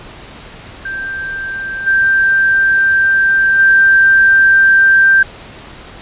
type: tone with level steps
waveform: sine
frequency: 1574 Hz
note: G6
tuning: 7 cents sharp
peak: -19 / -8 / -5 dBFS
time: 0.85-5.23 s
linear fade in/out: 5 ms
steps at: 1.86 / 3.58 s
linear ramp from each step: 20 ms
effects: pink hiss -34 dBFS RMS until 6.01 s + resampled to 8000 Hz